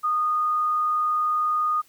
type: tone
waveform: sine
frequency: 1231 Hz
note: D#6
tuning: 19 cents flat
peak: -20 dBFS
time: 0.03-1.82 s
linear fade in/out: 20 ms
effects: white hiss -58 dBFS RMS until 1.88 s